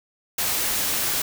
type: noise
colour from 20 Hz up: white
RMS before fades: -24 dBFS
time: 0.38-1.22 s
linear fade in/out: 5 ms
effects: none